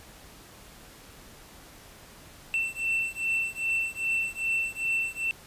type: beating tone pair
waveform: triangle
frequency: 2683 / 2685.5 Hz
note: E7 / E7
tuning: +30 / +32 cents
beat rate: 2.5 Hz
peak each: -28 dBFS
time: 2.54-5.31 s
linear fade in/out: 0 ms
effects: pink hiss -50 dBFS RMS until 5.46 s + resampled to 32000 Hz